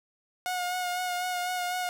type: tone with vibrato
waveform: sawtooth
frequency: 722 Hz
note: F#5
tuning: 43 cents flat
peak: -25 dBFS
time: 0.46-1.89 s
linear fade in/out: 0 ms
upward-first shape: sine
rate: 4 Hz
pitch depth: 24 cents each way
effects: none